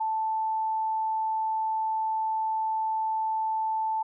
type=tone; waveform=sine; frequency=880 Hz; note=A5; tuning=in tune; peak=-25 dBFS; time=0-4.03 s; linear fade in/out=10 ms; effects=none